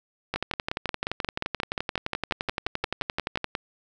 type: two click trains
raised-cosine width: 0.3 ms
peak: -11 / -11 dBFS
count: 19 / 37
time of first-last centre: 0.36-3.551 / 0.34-3.443 s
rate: 5.64 / 11.6 Hz
effects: none